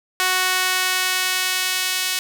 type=tone with high-pass filter sweep; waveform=sawtooth; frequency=370 Hz; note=F#4; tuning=in tune; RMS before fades=-21 dBFS; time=0.2-2.19 s; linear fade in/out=0 ms; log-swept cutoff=1300 to 2800 Hz; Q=0.82; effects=none

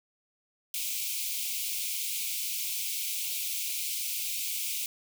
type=high-pass noise; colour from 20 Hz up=white; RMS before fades=-33 dBFS; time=0.74-4.86 s; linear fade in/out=2 ms; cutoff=2200 Hz; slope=96 dB/octave; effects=none

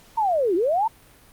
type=linear two-way sweep; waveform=sine; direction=down then up; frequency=932.3 to 325.9 to 932.3 Hz; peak=-18 dBFS; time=0.17-0.88 s; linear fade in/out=10 ms; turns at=0.55 s; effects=pink hiss -52 dBFS RMS until 1.32 s + Opus 48 kbps

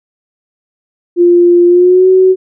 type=tone with pitch glide; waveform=sine; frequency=349.2 to 374.3 Hz; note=F4 to F#4; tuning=0 to +20 cents; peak=-3 dBFS; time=1.16-2.36 s; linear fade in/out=50 ms; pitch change=+120 cents; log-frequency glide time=1.67-2.08 s; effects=none

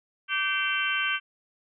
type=harmonic tone with a mistuned harmonic; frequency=387.8 Hz; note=G4; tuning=19 cents flat; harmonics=3 / 4 / 5 / 6 / 7 / 8; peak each=-34 / -28 / -37 / -32 / -31 / -32 dBFS; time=0.28-1.2 s; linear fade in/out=50 ms; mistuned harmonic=5; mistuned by=+110 cents; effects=none

